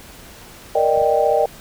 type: chord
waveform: sine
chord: Eb major seventh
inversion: second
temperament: equal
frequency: 466.2 / 587.3 / 622.3 / 784 Hz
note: Bb4 / D5 / Eb5 / G5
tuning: 0 / 0 / 0 / 0 cents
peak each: -19 dBFS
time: 0.75-1.46 s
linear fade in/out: 5 ms
type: clicks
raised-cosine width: 5 ms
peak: -26 dBFS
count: 2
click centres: 0.976 / 1.017 s
effects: pink hiss -41 dBFS RMS until 1.6 s